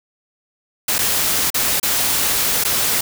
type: noise with dropouts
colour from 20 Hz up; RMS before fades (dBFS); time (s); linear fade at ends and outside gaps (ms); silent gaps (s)
white; -18; 0.88-3.01; 5; 0.983-0.988 / 1.503-1.543 / 1.799-1.829 / 2.639-2.648
effects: none